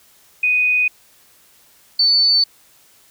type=tone pair in turn; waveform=sine; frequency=2489 / 4503 Hz; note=D#7 / C#8; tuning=0 / +26 cents; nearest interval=minor seventh; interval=1026 cents; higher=second; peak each=-13 / -11 dBFS; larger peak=second; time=0.43-0.88 / 1.99-2.44 s; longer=neither; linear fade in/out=5 ms; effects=white hiss -52 dBFS RMS until 3.1 s